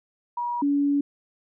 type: tone pair in turn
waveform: sine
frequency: 960 / 284.7 Hz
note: B5 / C#4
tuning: -49 / +46 cents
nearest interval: octave + major sixth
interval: 2105 cents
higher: first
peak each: -25 / -19 dBFS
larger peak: second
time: 0.37-0.62 / 0.62-1.01 s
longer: second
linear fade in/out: 5 ms
effects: none